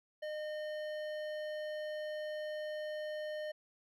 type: tone with hard clipping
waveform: sine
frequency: 610 Hz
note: D#5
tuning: 34 cents flat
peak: -40 dBFS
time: 0.22-3.52 s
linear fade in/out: 10 ms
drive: 12 dB
effects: none